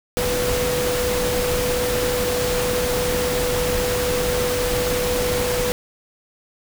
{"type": "tone in noise", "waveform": "sine", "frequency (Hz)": 493.9, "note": "B4", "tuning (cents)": 0, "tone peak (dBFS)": -21, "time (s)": [0.17, 5.72], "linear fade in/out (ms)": 0, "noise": "pink", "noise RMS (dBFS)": -24, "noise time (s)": [0.17, 5.72], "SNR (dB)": 0, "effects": []}